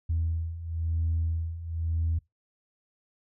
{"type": "beating tone pair", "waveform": "sine", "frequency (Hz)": [81.4, 82.39], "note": ["E2", "E2"], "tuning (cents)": [-21, 0], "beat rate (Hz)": 0.99, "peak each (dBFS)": [-31, -27], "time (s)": [0.09, 2.19], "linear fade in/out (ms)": 10, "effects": ["noise-tail reverb RT60 0.2 s tail -25 dB re dry", "tanh soft clip ceiling -20 dBFS"]}